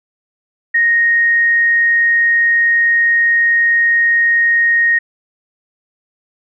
sine tone, 1864.7 Hz, A#6, in tune, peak -9 dBFS, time 0.74-4.99 s, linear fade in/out 10 ms, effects none

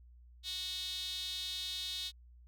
sawtooth tone with high-pass filter, 370 Hz, F#4, in tune, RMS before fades -40 dBFS, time 0.43-2.12 s, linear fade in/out 50 ms, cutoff 3700 Hz, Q 7.3, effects added 60 Hz sine -55 dBFS peak until 2.47 s

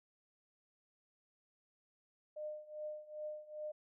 sine tone with tremolo, 607 Hz, D#5, 43 cents flat, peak -39 dBFS, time 2.36-3.72 s, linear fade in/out 10 ms, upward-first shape triangle, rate 2.5 Hz, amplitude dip 90%, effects none

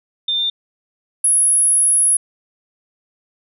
sine tone pair in turn, 3598 / 10717 Hz, A7 / E9, +38 / +28 cents, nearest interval octave + perfect fifth, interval 1890 cents, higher second, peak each -16 / -11 dBFS, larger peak second, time 0.28-0.5 / 1.24-2.17 s, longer second, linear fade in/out 5 ms, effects none

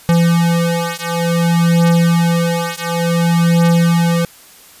square beating tone pair, 169.1 / 169.66 Hz, E3 / F3, +44 / -50 cents, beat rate 0.56 Hz, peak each -15 dBFS, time 0.09-4.25 s, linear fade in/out 0 ms, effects white hiss -42 dBFS RMS until 4.8 s + resampled to 32000 Hz

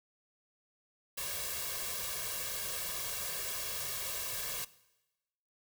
white noise with comb filter, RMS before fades -38 dBFS, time 1.17-4.65 s, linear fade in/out 10 ms, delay 1.8 ms, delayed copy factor +0.9, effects noise-tail reverb RT60 1.0 s tail -19 dB re dry

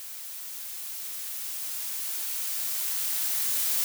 blue noise with level ramp, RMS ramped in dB -40 to -26 dBFS, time 0-3.84 s, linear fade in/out 0 ms, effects none

